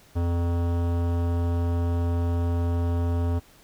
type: tone with hard clipping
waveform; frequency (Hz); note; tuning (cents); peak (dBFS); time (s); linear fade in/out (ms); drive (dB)
sine; 85.8; F2; -30; -24; 0.15-3.4; 20; 18
effects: pink hiss -55 dBFS RMS until 3.63 s